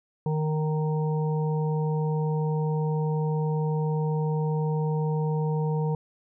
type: harmonic tone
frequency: 154.6 Hz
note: D#3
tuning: 11 cents flat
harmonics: 1 / 3 / 5 / 6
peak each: -24 / -31 / -40 / -37 dBFS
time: 0.26-5.95 s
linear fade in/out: 2 ms
effects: none